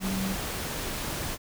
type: tone in noise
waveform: sine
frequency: 191.7 Hz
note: G3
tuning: 38 cents flat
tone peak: -28 dBFS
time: 0-0.37 s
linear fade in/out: 50 ms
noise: pink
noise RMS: -33 dBFS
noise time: 0-1.38 s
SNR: +2 dB
effects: none